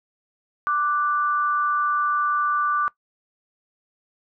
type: tone pair together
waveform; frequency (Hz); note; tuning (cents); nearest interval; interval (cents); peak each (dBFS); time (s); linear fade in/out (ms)
sine; 1174.7 / 1480; D6 / F#6; 0 / 0; major third; 400; -20 / -26; 0.67-2.88; 0
effects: noise-tail reverb RT60 0.1 s tail -19 dB re dry